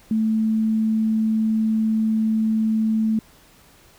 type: tone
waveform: sine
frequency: 219.8 Hz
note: A3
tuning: 2 cents flat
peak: -17 dBFS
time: 0.11-3.19 s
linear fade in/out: 2 ms
effects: pink hiss -52 dBFS RMS until 3.98 s